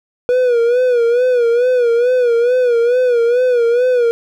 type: tone with vibrato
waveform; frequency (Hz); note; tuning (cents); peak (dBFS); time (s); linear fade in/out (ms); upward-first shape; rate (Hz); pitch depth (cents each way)
triangle; 485.5; B4; -30; -8; 0.29-4.11; 0; sine; 2.3; 80
effects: none